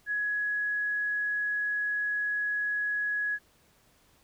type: tone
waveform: sine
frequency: 1677 Hz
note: G#6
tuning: 16 cents sharp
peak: -27 dBFS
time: 0.06-3.39 s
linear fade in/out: 50 ms
effects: pink hiss -64 dBFS RMS until 4.23 s